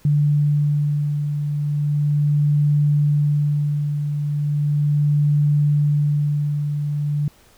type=beating tone pair; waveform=sine; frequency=146.83 / 147.2 Hz; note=D3 / D3; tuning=0 / +4 cents; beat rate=0.37 Hz; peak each=-16 / -25 dBFS; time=0.05-7.28 s; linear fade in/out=2 ms; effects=pink hiss -53 dBFS RMS until 7.57 s